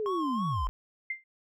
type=linear sweep; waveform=sine; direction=down; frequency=442.9 to 30.19 Hz; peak=-29 dBFS; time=0-0.69 s; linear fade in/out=0 ms
type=tone with vibrato; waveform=triangle; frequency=1075 Hz; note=C6; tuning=47 cents sharp; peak=-29 dBFS; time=0.06-0.67 s; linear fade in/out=0 ms; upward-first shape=sine; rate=3.1 Hz; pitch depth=69 cents each way
type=tone with exponential decay; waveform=sine; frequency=2093 Hz; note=C7; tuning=in tune; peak=-27 dBFS; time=1.1-1.24 s; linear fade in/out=5 ms; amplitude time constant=29 ms
effects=none